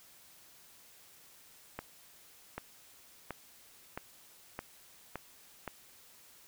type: accelerating click train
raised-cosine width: 0.5 ms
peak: -23 dBFS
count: 7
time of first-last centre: 1.79-5.677 s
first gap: 790 ms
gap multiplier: 0.92
effects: white hiss -59 dBFS RMS until 6.47 s